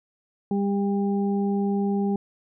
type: harmonic tone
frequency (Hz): 199.9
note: G3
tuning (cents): +34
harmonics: 1 / 2 / 4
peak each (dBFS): -22 / -28 / -34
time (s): 0.51-2.16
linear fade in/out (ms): 2
effects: none